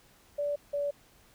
sine tone pair in turn, 580 / 574.3 Hz, D5 / D5, -22 / -39 cents, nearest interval unison, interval 17 cents, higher first, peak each -28 dBFS, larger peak neither, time 0.38-0.56 / 0.73-0.91 s, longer neither, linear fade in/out 10 ms, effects pink hiss -61 dBFS RMS until 1.34 s

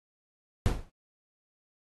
brown noise with exponential decay, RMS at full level -19 dBFS, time 0.66-0.9 s, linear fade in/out 0 ms, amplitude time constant 52 ms, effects AAC 32 kbps

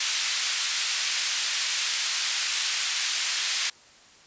white band-pass noise, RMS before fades -27 dBFS, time 0-3.7 s, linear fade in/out 5 ms, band 1900 to 6200 Hz, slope 12 dB/octave, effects white hiss -53 dBFS RMS until 4.26 s + resampled to 16000 Hz

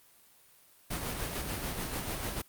pink noise with tremolo, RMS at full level -34 dBFS, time 0.9-2.42 s, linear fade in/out 10 ms, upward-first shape sine, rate 6.8 Hz, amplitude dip 40%, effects white hiss -61 dBFS RMS until 2.48 s + Opus 32 kbps

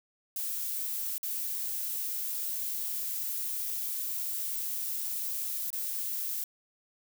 violet noise with dropouts, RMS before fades -34 dBFS, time 0.36-6.44 s, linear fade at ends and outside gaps 2 ms, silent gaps 1.181-1.23 / 5.704-5.729 s, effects none

